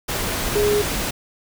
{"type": "tone in noise", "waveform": "sine", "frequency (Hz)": 415.3, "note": "G#4", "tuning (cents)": 0, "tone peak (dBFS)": -16, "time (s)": [0.55, 0.82], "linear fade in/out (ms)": 10, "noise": "pink", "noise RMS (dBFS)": -24, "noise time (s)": [0.08, 1.11], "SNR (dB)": 5, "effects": []}